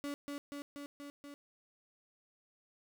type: tone with echo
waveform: 35% pulse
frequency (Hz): 285.9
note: D4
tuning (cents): -46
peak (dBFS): -36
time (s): 0.04-0.14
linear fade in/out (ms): 0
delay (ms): 240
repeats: 5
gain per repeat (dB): -2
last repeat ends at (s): 1.34
effects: none